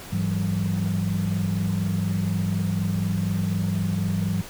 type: tone cluster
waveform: sine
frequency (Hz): 102.4 / 167.2 / 191.3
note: G#2 / E3 / G3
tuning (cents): -24 / +25 / -42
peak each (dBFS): -25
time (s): 0.12-4.42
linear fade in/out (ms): 10
effects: tanh soft clip ceiling -16 dBFS + pink hiss -40 dBFS RMS until 4.49 s